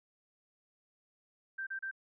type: tone bursts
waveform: sine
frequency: 1568 Hz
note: G6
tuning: in tune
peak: -36 dBFS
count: 3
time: 1.58-1.913 s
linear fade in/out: 10 ms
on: 89 ms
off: 33 ms
effects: none